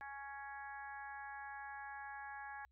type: harmonic tone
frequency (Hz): 277.8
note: C#4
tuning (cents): +4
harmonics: 3 / 4 / 5 / 6 / 7 / 8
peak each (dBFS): -49 / -56 / -60 / -50 / -62 / -63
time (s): 0.01-2.65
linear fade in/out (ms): 0
effects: added 63 Hz sine -70 dBFS peak until 2.71 s